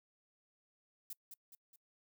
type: noise with echo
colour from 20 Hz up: violet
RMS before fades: -45 dBFS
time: 1.1-1.13 s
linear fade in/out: 2 ms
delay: 210 ms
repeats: 3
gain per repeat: -6 dB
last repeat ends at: 1.76 s
effects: noise-tail reverb RT60 0.1 s tail -26 dB re dry